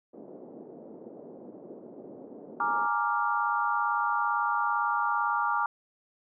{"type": "band-pass noise", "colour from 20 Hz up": "pink", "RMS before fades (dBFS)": -46, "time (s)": [0.13, 2.87], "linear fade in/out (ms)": 10, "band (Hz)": [230, 570], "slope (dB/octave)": 24}
{"type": "chord", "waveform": "sine", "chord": "Bb dominant seventh", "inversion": "third", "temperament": "equal with one note detuned", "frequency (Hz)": [834.5, 932.3, 1174.7, 1396.9], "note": ["Ab5", "Bb5", "D6", "F6"], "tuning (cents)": [8, 0, 0, 0], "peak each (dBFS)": [-32, -30, -29, -31], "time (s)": [2.6, 5.66], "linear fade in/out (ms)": 2}
{"effects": []}